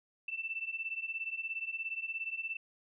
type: beating tone pair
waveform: sine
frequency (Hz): 2654 / 2671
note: E7 / E7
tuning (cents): +11 / +22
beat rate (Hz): 17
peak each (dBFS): -40 / -38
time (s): 0.28-2.57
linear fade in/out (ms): 5
effects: none